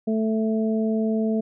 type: harmonic tone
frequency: 220 Hz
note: A3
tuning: in tune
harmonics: 1 / 2 / 3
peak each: -21 / -27 / -31 dBFS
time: 0.07-1.41 s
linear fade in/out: 10 ms
effects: none